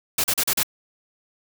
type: noise bursts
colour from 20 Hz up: white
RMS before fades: -21 dBFS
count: 5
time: 0.18-0.632 s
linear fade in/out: 5 ms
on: 60 ms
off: 38 ms
effects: none